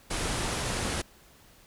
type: low-pass noise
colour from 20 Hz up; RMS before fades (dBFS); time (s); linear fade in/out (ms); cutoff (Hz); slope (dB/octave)
pink; -31; 0.1-1.02; 10; 11000; 96
effects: pink hiss -57 dBFS RMS until 1.66 s